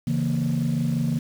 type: chord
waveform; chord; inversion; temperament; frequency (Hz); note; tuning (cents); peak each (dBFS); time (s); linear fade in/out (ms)
sine; A# diminished; first; equal with one note detuned; 138.59 / 164.15 / 233.1; C#3 / E3 / A#3; 0 / -7 / 0; -24; 0.07-1.19; 5
effects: tanh soft clip ceiling -16 dBFS + 7-bit